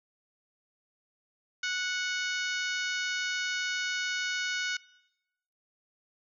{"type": "harmonic tone", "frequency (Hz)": 737, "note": "F#5", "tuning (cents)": -7, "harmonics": [2, 3, 4, 5, 6, 7, 8, 9], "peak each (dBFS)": [-32, -36, -38, -40, -42, -43, -44, -45], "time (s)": [1.63, 4.77], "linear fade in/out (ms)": 5, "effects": ["noise-tail reverb RT60 0.9 s tail -22 dB re dry"]}